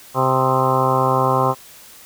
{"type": "harmonic tone with a mistuned harmonic", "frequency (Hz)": 130.81, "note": "C3", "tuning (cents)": 0, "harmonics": [1, 2, 3, 4, 5, 6, 7, 8, 9, 10], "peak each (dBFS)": [-22, -27, -24, -22, -27, -22, -26, -19, -27, -28], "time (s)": [0.14, 1.55], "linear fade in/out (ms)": 50, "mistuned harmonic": 9, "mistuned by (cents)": 71, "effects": ["white hiss -43 dBFS RMS until 2.05 s"]}